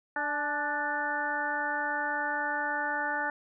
harmonic tone with a mistuned harmonic, 295 Hz, D4, 8 cents sharp, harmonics 1 / 2 / 3 / 4 / 5 / 6, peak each -42 / -39 / -33 / -41 / -33 / -34 dBFS, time 0.16-3.3 s, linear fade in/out 2 ms, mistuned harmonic 3, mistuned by -37 cents, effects none

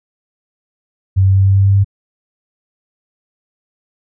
sine tone with pitch steps, 95.7 / 96.25 / 96.81 / 97.37 / 97.94 / 98.5 / 99.07 Hz, G2 / G2 / G2 / G2 / G2 / G2 / G2, -41 / -31 / -21 / -11 / -1 / +9 / +19 cents, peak -7 dBFS, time 1.16-1.846 s, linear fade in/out 20 ms, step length 98 ms, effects none

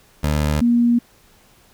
20% pulse / sine tone pair in turn, 74.9 / 237.8 Hz, D2 / A#3, +35 / +35 cents, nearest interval octave + minor sixth, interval 2000 cents, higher second, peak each -12 dBFS, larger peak neither, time 0.23-0.61 / 0.61-0.99 s, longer neither, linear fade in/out 10 ms, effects pink hiss -53 dBFS RMS until 1.73 s

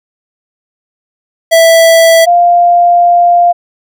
square / sine tone pair in turn, 659.3 / 698.5 Hz, E5 / F5, 0 / 0 cents, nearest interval minor second, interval 100 cents, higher second, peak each -3 dBFS, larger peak neither, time 1.51-2.26 / 2.26-3.53 s, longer second, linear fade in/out 20 ms, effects none

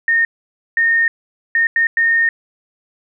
sine tone bursts at uneven times, 1836 Hz, A#6, 27 cents flat, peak -11 dBFS, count 5, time 0.08-0.25 / 0.77-1.08 / 1.55-1.67 / 1.76-1.87 / 1.97-2.29 s, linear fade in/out 2 ms, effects none

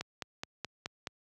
click train, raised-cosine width 0.2 ms, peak -19 dBFS, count 6, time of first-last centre 0.01-1.072 s, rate 4.71 Hz, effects high-pass 80 Hz 12 dB/octave

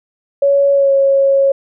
sine tone with pitch glide, 560 to 548.5 Hz, C#5 to C#5, +18 to -18 cents, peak -8 dBFS, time 0.42-1.52 s, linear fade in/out 5 ms, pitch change -36 cents, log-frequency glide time 0.73-0.92 s, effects none

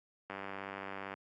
click train, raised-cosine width 0.5 ms, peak -26 dBFS, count 83, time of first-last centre 0.3-1.139 s, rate 97.7 Hz, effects high-pass 150 Hz 12 dB/octave + Opus 48 kbps

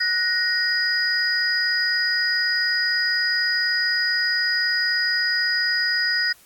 sine tone cluster, 1473 / 1876 / 4932 Hz, F#6 / A#6 / D#8, -8 / +11 / -16 cents, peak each -26 / -22 / -23 dBFS, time 0-6.33 s, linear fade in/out 10 ms, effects white hiss -53 dBFS RMS until 6.45 s + AAC 64 kbps

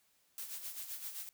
blue noise with tremolo, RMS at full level -42 dBFS, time 0.38-1.29 s, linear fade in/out 0 ms, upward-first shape sine, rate 7.7 Hz, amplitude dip 60%, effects white hiss -73 dBFS RMS until 1.33 s

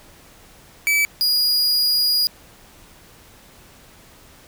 45% pulse tone pair in turn, 2300 / 4882 Hz, D7 / D#8, -37 / -34 cents, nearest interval octave + minor second, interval 1303 cents, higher second, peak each -15 dBFS, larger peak neither, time 0.87-1.05 / 1.21-2.27 s, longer second, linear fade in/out 0 ms, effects pink hiss -48 dBFS RMS until 4.47 s

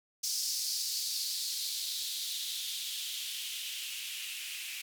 violet noise with band-pass filter sweep, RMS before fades -37 dBFS, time 0.23-4.82 s, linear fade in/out 10 ms, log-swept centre 5200 to 2500 Hz, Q 3.5, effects none

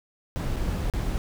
brown noise with dropouts, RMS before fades -27 dBFS, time 0.36-1.18 s, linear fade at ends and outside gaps 0 ms, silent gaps 0.561-0.566 / 0.899-0.937 s, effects none

